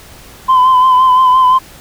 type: tone with vibrato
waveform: sine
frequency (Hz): 1023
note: C6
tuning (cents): -39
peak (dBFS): -3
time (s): 0.48-1.59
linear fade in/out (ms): 20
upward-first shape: sine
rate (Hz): 5.8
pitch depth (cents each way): 37
effects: tanh soft clip ceiling -3 dBFS + pink hiss -37 dBFS RMS until 1.8 s